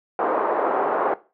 pink band-pass noise, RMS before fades -22 dBFS, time 0.19-1.14 s, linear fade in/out 2 ms, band 390 to 1200 Hz, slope 24 dB/octave, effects noise-tail reverb RT60 0.3 s tail -17 dB re dry

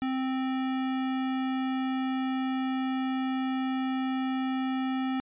square tone, 261.6 Hz, C4, in tune, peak -28 dBFS, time 0.02-5.2 s, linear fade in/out 0 ms, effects resampled to 8000 Hz

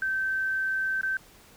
sine tone with dropouts, 1549 Hz, G6, 21 cents flat, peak -25 dBFS, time 0.02-1.17 s, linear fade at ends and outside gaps 2 ms, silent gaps 1.012-1.032 s, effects pink hiss -54 dBFS RMS until 1.56 s

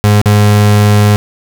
35% pulse tone with dropouts, 104 Hz, G#2, 3 cents sharp, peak -3 dBFS, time 0.04-1.16 s, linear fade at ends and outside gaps 0 ms, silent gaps 0.215-0.258 s, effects none

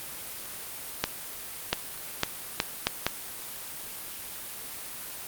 accelerating click train, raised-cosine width 0.2 ms, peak -5 dBFS, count 6, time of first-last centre 1.04-3.066 s, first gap 690 ms, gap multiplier 0.73, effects white hiss -39 dBFS RMS until 5.27 s + Opus 32 kbps

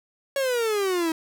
45% pulse exponential sweep, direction down, 560 to 316.9 Hz, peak -22 dBFS, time 0.36-1.12 s, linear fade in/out 2 ms, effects none

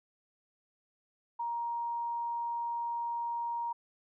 sine tone, 940 Hz, A#5, 14 cents sharp, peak -32 dBFS, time 1.39-3.73 s, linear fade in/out 10 ms, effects none

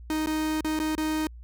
45% pulse tone with dropouts, 311.1 Hz, D#4, in tune, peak -25 dBFS, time 0.1-1.27 s, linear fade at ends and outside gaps 1 ms, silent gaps 0.26-0.271 / 0.608-0.646 / 0.791-0.799 / 0.952-0.979 s, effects added 59 Hz sine -41 dBFS peak until 1.43 s

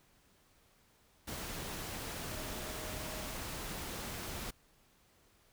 sine tone in noise, 622.3 Hz, D#5, in tune, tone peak -51 dBFS, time 2.31-3.27 s, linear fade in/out 10 ms, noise pink, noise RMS -42 dBFS, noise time 1.27-4.51 s, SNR -12 dB, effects pink hiss -68 dBFS RMS until 5.52 s

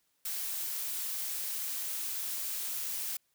blue noise, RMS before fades -36 dBFS, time 0.25-3.17 s, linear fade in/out 5 ms, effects white hiss -75 dBFS RMS until 3.34 s

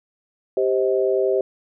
sine chord, C minor, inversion second, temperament equal with one note detuned, 392 / 523.3 / 633.5 Hz, G4 / C5 / Eb5, 0 / 0 / +31 cents, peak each -19 / -22 / -24 dBFS, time 0.57-1.41 s, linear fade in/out 2 ms, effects none

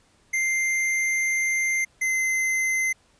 square tone pair in turn, 2093 / 2065 Hz, C7 / C7, 0 / -23 cents, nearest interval unison, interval 23 cents, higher first, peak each -22 dBFS, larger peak neither, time 0.33-1.85 / 2.01-2.93 s, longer first, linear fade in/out 10 ms, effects pink hiss -61 dBFS RMS until 3.19 s + resampled to 22050 Hz

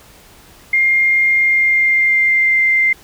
sine tone with pitch glide, 2118 to 2090 Hz, C7 to C7, +21 to -2 cents, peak -10 dBFS, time 0.73-2.93 s, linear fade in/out 5 ms, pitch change -23 cents, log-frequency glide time 1.41-2.6 s, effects pink hiss -44 dBFS RMS until 3.03 s

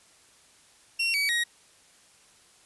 30% pulse tone with pitch steps, 2734 / 2273 / 1889.1 Hz, F7 / C#7 / A#6, -37 / +43 / +23 cents, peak -21 dBFS, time 0.99-1.44 s, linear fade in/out 10 ms, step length 150 ms, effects white hiss -58 dBFS RMS until 2.65 s + resampled to 24000 Hz

